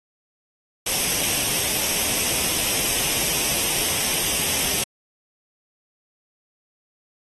white noise with comb filter, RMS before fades -22 dBFS, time 0.86-4.84 s, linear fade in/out 5 ms, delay 0.35 ms, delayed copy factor +0.5, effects AAC 32 kbps

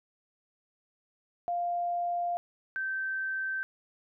sine tone pair in turn, 698.5 / 1551.9 Hz, F5 / G6, 0 / -18 cents, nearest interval octave + major second, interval 1382 cents, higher second, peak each -28 / -30 dBFS, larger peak first, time 1.48-2.37 / 2.76-3.63 s, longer first, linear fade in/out 0 ms, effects none

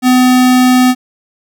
square tone, 252.7 Hz, B3, 40 cents sharp, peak -6 dBFS, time 0.02-0.95 s, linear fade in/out 50 ms, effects none

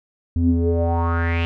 square tone with low-pass filter sweep, 84.1 Hz, E2, 35 cents sharp, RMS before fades -19 dBFS, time 0.36-1.45 s, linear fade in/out 0 ms, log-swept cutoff 190 to 2900 Hz, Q 5.6, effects none

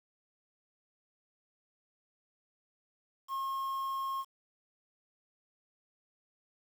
triangle tone with quantisation, 1077 Hz, C6, 50 cents sharp, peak -31 dBFS, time 3.28-4.25 s, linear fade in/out 50 ms, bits 9, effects none

